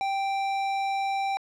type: tone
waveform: square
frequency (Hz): 784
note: G5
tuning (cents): 0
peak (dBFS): -26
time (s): 0.01-1.37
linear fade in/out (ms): 0
effects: low-pass 4000 Hz 12 dB/octave + 10-bit